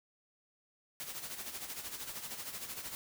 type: noise with tremolo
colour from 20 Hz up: white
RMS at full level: -41 dBFS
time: 1-2.95 s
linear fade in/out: 0 ms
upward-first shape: sine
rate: 13 Hz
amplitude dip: 60%
effects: none